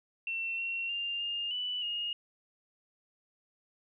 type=tone with pitch steps; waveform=sine; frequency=2701 / 2729 / 2796 / 2820 / 2972 / 2856 Hz; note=E7 / F7 / F7 / F7 / F#7 / F7; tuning=+42 / -41 / +1 / +16 / +7 / +38 cents; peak=-32 dBFS; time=0.27-2.13 s; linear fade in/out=2 ms; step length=310 ms; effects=none